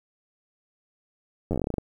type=slowing click train; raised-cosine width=2 ms; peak=-14 dBFS; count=13; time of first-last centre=1.51-1.783 s; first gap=10 ms; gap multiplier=1.14; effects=9-bit